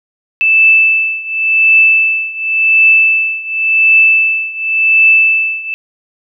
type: tone with tremolo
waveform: sine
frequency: 2637 Hz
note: E7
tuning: in tune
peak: -3 dBFS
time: 0.41-5.74 s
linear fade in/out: 0 ms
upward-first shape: triangle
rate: 0.91 Hz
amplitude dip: 90%
effects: none